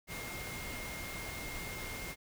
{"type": "tone in noise", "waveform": "sine", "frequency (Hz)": 2128, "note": "C7", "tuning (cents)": 29, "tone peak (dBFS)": -45, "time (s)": [0.07, 2.16], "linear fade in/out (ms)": 50, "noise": "pink", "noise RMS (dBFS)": -43, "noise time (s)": [0.07, 2.16], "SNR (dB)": -5, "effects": []}